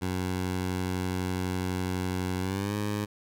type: tone with pitch glide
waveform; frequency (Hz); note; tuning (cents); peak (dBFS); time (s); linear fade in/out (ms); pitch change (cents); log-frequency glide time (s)
15% pulse; 92 to 103.86; F#2 to G#2; -9 to +1; -22; 0.01-3.06; 20; +210; 2.4-2.75
effects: none